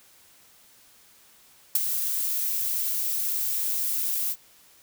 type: noise with ADSR envelope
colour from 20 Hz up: violet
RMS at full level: -18 dBFS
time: 1.75-4.36 s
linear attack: 5 ms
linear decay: 20 ms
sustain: -9 dB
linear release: 57 ms
effects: white hiss -56 dBFS RMS until 4.82 s